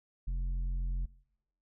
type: tone with tanh clipping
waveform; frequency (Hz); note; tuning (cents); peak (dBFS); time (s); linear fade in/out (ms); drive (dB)
triangle; 43.93; F1; +11; -32; 0.27-1.06; 10; 11
effects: noise-tail reverb RT60 0.8 s tail -22 dB re dry